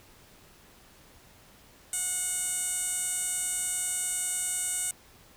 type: tone with band-pass filter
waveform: 15% pulse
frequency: 730 Hz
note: F#5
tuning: 24 cents flat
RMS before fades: -31 dBFS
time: 1.93-4.91 s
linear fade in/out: 2 ms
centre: 9000 Hz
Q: 9.2
effects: pink hiss -56 dBFS RMS until 5.36 s